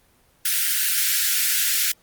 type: high-pass noise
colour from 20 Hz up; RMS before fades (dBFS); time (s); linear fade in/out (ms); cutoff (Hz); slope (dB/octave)
white; -21; 0.45-1.92; 5; 1400; 96
effects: pink hiss -59 dBFS RMS until 2.02 s + Opus 24 kbps